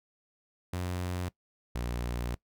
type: tone pair in turn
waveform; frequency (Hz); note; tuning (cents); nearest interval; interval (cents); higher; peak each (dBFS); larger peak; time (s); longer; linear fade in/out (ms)
sawtooth; 90 / 60.07; F#2 / B1; -47 / -47; perfect fifth; 700; first; -28; neither; 0.73-1.29 / 1.75-2.35; second; 5
effects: noise-tail reverb RT60 0.1 s tail -21 dB re dry